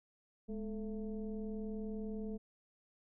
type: tone with frequency modulation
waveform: sine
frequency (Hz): 210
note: G#3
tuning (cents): +19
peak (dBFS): -38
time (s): 0.48-2.38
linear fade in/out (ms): 20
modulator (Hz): 230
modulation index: 1
effects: none